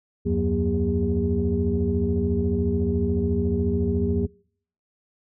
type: tone cluster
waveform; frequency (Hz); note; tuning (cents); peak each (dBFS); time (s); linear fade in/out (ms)
sine; 78.1 / 92.1 / 181.1 / 237.6 / 404.9; D#2 / F#2 / F#3 / A#3 / G#4; +7 / -7 / -37 / +33 / -44; -26; 0.25-4.27; 20
effects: noise-tail reverb RT60 0.6 s tail -26 dB re dry + tanh soft clip ceiling -11 dBFS